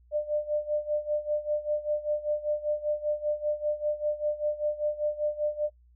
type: tone with tremolo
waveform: sine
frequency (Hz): 598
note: D5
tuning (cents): +31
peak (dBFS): -23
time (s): 0.11-5.7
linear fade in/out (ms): 50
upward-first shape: sine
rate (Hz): 5.1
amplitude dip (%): 85
effects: noise-tail reverb RT60 0.1 s tail -18 dB re dry + added 60 Hz sine -56 dBFS peak until 5.95 s